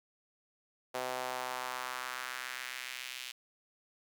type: tone with high-pass filter sweep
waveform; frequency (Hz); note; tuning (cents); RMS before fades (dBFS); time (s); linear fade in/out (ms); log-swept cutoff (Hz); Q
sawtooth; 127.2; C3; -48; -40; 0.94-3.32; 10; 580 to 2900; 1.7
effects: none